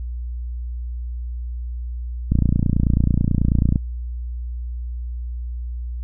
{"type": "click train", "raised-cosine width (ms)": 5, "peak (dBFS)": -5, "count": 43, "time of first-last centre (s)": [2.32, 3.758], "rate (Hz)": 29.2, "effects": ["added 60 Hz sine -25 dBFS peak until 6.03 s"]}